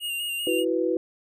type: tone with vibrato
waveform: square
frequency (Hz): 2822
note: F7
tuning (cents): +17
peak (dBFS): -28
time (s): 0-0.65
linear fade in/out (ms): 50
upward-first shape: square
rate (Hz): 5.1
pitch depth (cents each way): 26
type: chord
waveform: sine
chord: E suspended second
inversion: none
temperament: equal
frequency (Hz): 329.6 / 370 / 493.9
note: E4 / F#4 / B4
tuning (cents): 0 / 0 / 0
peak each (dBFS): -26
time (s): 0.47-0.97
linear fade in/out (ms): 2
effects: none